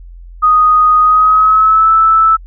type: tone with pitch glide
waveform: sine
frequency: 1244.5 to 1314.7 Hz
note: D#6 to E6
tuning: 0 to -5 cents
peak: -5 dBFS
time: 0.42-2.37 s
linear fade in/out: 20 ms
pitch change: +95 cents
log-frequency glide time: 1.01-1.91 s
effects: added 43 Hz sine -30 dBFS peak until 2.46 s